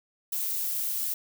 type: noise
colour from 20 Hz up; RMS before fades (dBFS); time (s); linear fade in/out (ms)
violet; -30; 0.32-1.14; 5
effects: none